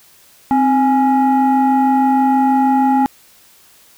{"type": "tone pair together", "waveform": "sine", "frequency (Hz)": [261.6, 831.1], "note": ["C4", "G#5"], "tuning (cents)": [0, 1], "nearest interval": "octave + minor sixth", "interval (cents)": 2001, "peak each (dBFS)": -11, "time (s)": [0.51, 3.06], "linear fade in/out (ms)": 0, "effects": ["tanh soft clip ceiling -7 dBFS", "white hiss -48 dBFS RMS until 3.97 s"]}